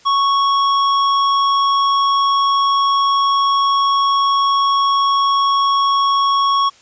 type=tone with hard clipping; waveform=sine; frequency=1108.7 Hz; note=C#6; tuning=in tune; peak=-14 dBFS; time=0.05-6.7 s; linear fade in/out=20 ms; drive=13 dB; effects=white hiss -48 dBFS RMS until 6.81 s + resampled to 16000 Hz